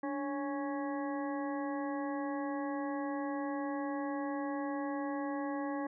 harmonic tone with a mistuned harmonic, 277.2 Hz, C#4, in tune, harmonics 1 / 2 / 3 / 4 / 6 / 7, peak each -36 / -41 / -42 / -45 / -49 / -51 dBFS, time 0.03-5.87 s, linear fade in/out 5 ms, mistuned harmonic 1, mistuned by +78 cents, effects none

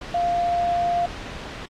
sine tone in noise, 697 Hz, F5, 4 cents flat, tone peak -19 dBFS, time 0.14-1.06 s, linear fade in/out 5 ms, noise pink, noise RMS -35 dBFS, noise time 0.01-1.66 s, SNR +13 dB, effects low-pass 4000 Hz 12 dB/octave + AAC 48 kbps

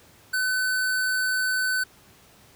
square tone, 1512 Hz, F#6, 37 cents sharp, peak -23 dBFS, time 0.33-1.84 s, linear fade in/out 10 ms, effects pink hiss -54 dBFS RMS until 2.55 s + high-pass 60 Hz 12 dB/octave

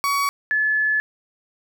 35% pulse / sine tone pair in turn, 1127 / 1722.7 Hz, C#6 / A6, +28 / -37 cents, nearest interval perfect fifth, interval 735 cents, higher second, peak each -17 dBFS, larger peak neither, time 0.04-0.29 / 0.51-1 s, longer second, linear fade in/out 0 ms, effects none

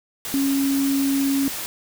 sine tone in noise, 275 Hz, C#4, 14 cents flat, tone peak -18 dBFS, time 0.34-1.48 s, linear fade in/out 0 ms, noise white, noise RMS -30 dBFS, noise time 0.25-1.66 s, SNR +9 dB, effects none

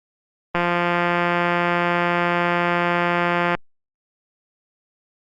click train, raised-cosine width 0.5 ms, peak -5 dBFS, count 523, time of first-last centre 0.55-3.55 s, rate 174 Hz, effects Opus 32 kbps

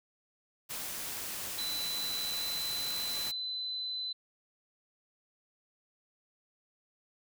white noise, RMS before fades -39 dBFS, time 0.69-3.32 s, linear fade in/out 20 ms
sine tone with pitch glide, 3999 to 4024 Hz, B7 to B7, +21 to +32 cents, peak -34 dBFS, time 1.58-4.13 s, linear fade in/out 10 ms, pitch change +11 cents, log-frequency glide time 2.36-2.46 s
effects none

